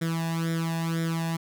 sawtooth tone with flanger, 164.81 Hz, E3, in tune, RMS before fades -28 dBFS, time 0.01-1.37 s, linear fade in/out 10 ms, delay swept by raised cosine 0.55 to 1.15 ms, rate 2 Hz, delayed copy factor +0.8, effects none

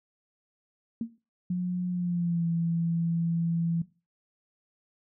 sine tone with exponential decay, 229.4 Hz, A#3, 28 cents flat, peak -25 dBFS, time 1.01-1.18 s, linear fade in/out 2 ms, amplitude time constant 36 ms
sine tone with pitch glide, 179.6 to 167.57 Hz, F3 to E3, +49 to +29 cents, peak -25 dBFS, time 1.5-3.82 s, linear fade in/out 5 ms, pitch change -120 cents, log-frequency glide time 1.9-2.46 s
effects noise-tail reverb RT60 0.3 s tail -17 dB re dry

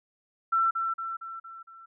sine tone with echo, 1343 Hz, E6, 32 cents sharp, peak -21 dBFS, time 0.52-0.71 s, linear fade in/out 10 ms, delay 230 ms, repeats 5, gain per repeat -5 dB, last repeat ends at 1.86 s, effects none

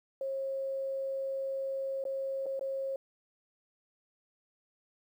sine tone with dropouts, 540 Hz, C#5, 45 cents flat, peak -32 dBFS, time 0.21-2.96 s, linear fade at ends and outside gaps 2 ms, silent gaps 2.04-2.052 / 2.459-2.464 / 2.594-2.61 s, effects 11-bit

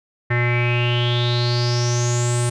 square tone with low-pass filter sweep, 120.7 Hz, B2, 39 cents flat, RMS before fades -19 dBFS, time 0.3-2.5 s, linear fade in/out 10 ms, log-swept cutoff 1900 to 8900 Hz, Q 9.1, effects none

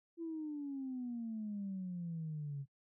sine exponential sweep, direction down, 338.6 to 136.9 Hz, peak -38 dBFS, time 0.17-2.66 s, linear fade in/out 50 ms, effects noise-tail reverb RT60 0.1 s tail -20 dB re dry + tanh soft clip ceiling -34 dBFS

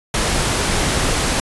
pink noise, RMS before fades -18 dBFS, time 0.14-1.4 s, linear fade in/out 2 ms, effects resampled to 24000 Hz

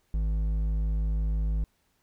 triangle tone with hard clipping, 53 Hz, G#1, 36 cents sharp, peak -26 dBFS, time 0.14-1.64 s, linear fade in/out 0 ms, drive 10 dB, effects pink hiss -71 dBFS RMS until 2.02 s

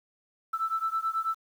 sine beating tone pair, 1318.5 / 1327.7 Hz, E6 / E6, 0 / +12 cents, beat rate 9.2 Hz, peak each -29 / -30 dBFS, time 0.53-1.35 s, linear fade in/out 10 ms, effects tanh soft clip ceiling -19 dBFS + 9-bit

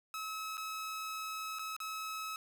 sawtooth tone with dropouts, 1289 Hz, E6, 39 cents flat, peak -35 dBFS, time 0.14-2.36 s, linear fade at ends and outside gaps 1 ms, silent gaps 0.571-0.578 / 1.587-1.593 / 1.765-1.802 s, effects none

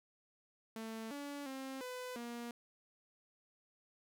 sawtooth tone with pitch steps, 223.1 / 285.8 / 266.3 / 502 / 237.3 Hz, A3 / D4 / C4 / B4 / A#3, +24 / -47 / +31 / +28 / +31 cents, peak -39 dBFS, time 0.76-2.51 s, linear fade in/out 2 ms, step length 350 ms, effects none

